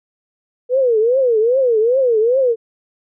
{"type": "tone with vibrato", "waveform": "sine", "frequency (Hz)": 481.2, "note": "B4", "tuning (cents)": -45, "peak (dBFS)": -11, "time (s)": [0.69, 2.56], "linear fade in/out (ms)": 50, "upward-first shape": "triangle", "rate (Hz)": 2.5, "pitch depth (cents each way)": 230, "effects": []}